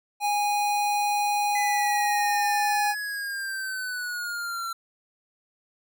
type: tone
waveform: square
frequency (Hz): 824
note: G#5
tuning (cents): -14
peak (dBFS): -23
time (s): 0.2-2.95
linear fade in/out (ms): 50
type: exponential sweep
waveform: square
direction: down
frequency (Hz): 2017 to 1349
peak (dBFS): -30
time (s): 1.55-4.73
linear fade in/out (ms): 5
effects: none